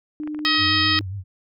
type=tone with pitch glide; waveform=sine; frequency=302.3 to 308.8 Hz; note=D#4 to D#4; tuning=-50 to -13 cents; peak=-26 dBFS; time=0.2-1.01 s; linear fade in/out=0 ms; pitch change=+37 cents; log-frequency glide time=0.61-0.74 s
type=clicks; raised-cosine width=0.5 ms; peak=-33 / -23 / -27 / -26 / -31 / -29 / -24 dBFS; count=7; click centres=0.235 / 0.275 / 0.347 / 0.391 / 0.485 / 0.518 / 0.548 s
type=harmonic tone; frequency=634 Hz; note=D#5; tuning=32 cents sharp; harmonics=2 / 3 / 4 / 5 / 6 / 7 / 8; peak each=-25 / -23 / -27 / -24 / -25 / -27 / -24 dBFS; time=0.45-0.99 s; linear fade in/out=0 ms
type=tone with vibrato; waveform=sine; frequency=96.6 Hz; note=G2; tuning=25 cents flat; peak=-27 dBFS; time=0.57-1.24 s; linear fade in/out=50 ms; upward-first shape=triangle; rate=7.3 Hz; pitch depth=110 cents each way
effects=none